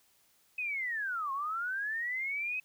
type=linear two-way sweep; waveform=sine; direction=down then up; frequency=2556 to 1060 to 2556 Hz; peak=-32 dBFS; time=0.58-2.6 s; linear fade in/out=5 ms; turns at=1.32 s; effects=white hiss -68 dBFS RMS until 2.64 s